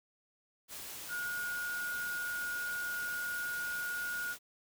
sine tone in noise, 1441 Hz, F#6, 46 cents flat, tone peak -35 dBFS, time 1.08-4.36 s, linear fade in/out 50 ms, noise white, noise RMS -45 dBFS, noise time 0.68-4.39 s, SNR +7 dB, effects none

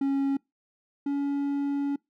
triangle tone pair in turn, 275.1 / 282.2 Hz, C#4 / C#4, -13 / +31 cents, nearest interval unison, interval 44 cents, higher second, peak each -21 / -23 dBFS, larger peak first, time 0.01-0.37 / 1.06-1.96 s, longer second, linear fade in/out 5 ms, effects noise-tail reverb RT60 0.2 s tail -25 dB re dry

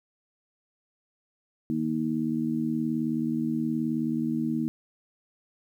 harmonic tone, 78.9 Hz, D#2, 25 cents sharp, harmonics 2 / 3 / 4, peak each -34 / -27 / -30 dBFS, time 1.7-4.68 s, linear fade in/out 0 ms, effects 10-bit

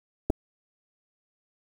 clicks, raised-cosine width 2 ms, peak -11 dBFS, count 2, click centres 0.3 / 0.303 s, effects 7-bit

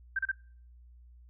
sine tone bursts, 1568 Hz, G6, in tune, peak -27 dBFS, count 3, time 0.16-0.316 s, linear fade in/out 5 ms, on 30 ms, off 33 ms, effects noise-tail reverb RT60 0.5 s tail -25 dB re dry + added 60 Hz sine -52 dBFS peak until 1.29 s

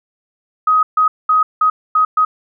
sine tone bursts at uneven times, 1259 Hz, D#6, 20 cents sharp, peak -9 dBFS, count 6, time 0.67-0.83 / 0.97-1.08 / 1.29-1.43 / 1.61-1.7 / 1.95-2.05 / 2.17-2.25 s, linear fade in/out 5 ms, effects none

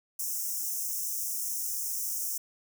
white high-pass noise, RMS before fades -33 dBFS, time 0.19-2.38 s, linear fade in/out 5 ms, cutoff 5400 Hz, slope 96 dB/octave, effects none

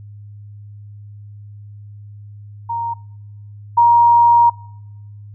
sine tone pair in turn, 932.3 / 943.7 Hz, A#5 / A#5, 0 / +21 cents, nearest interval unison, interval 21 cents, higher second, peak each -19 / -7 dBFS, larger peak second, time 2.69-2.94 / 3.77-4.5 s, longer second, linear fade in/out 10 ms, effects noise-tail reverb RT60 1.0 s tail -26 dB re dry + added 103 Hz sine -34 dBFS peak until 5.34 s

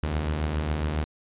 sawtooth beating tone pair, 69.4 / 76.7 Hz, C#2 / D#2, +3 / -24 cents, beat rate 7.3 Hz, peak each -29 / -22 dBFS, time 0.03-1.04 s, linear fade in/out 0 ms, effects resampled to 8000 Hz

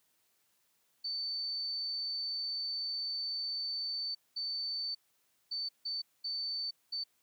sine tone bursts at uneven times, 4538 Hz, C#8, 40 cents sharp, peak -34 dBFS, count 6, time 1.04-4.15 / 4.36-4.95 / 5.51-5.69 / 5.85-6.02 / 6.24-6.71 / 6.92-7.04 s, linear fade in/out 10 ms, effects white hiss -74 dBFS RMS until 7.22 s + high-pass 80 Hz 12 dB/octave

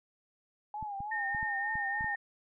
sine tone with vibrato, 826 Hz, G#5, 10 cents flat, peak -36 dBFS, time 0.74-2.15 s, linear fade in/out 2 ms, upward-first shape triangle, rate 3.3 Hz, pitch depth 100 cents each way
clicks, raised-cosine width 5 ms, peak -32 dBFS, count 7, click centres 0.827 / 1.005 / 1.348 / 1.429 / 1.755 / 2.009 / 2.044 s
sine tone, 1831 Hz, A#6, 32 cents flat, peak -32 dBFS, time 1.11-2.16 s, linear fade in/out 10 ms
effects none

